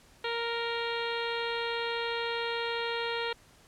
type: harmonic tone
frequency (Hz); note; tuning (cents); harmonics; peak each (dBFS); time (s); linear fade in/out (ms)
466.2; A#4; 0; 1 / 2 / 3 / 4 / 5 / 6 / 7 / 8 / 9; -34 / -37 / -39 / -40 / -41 / -42 / -42 / -43 / -44; 0.24-3.33; 5
effects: pink hiss -59 dBFS RMS until 3.67 s + low-pass 11000 Hz 12 dB/octave